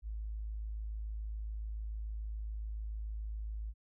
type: tone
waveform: sine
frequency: 53.5 Hz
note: A1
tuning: 48 cents flat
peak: -37 dBFS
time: 0.02-3.74 s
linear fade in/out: 50 ms
effects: none